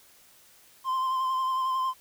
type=tone with vibrato; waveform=triangle; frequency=1042 Hz; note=C6; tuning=7 cents flat; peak=-23 dBFS; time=0.84-1.94 s; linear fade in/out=50 ms; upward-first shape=sine; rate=11 Hz; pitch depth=25 cents each way; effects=white hiss -57 dBFS RMS until 2 s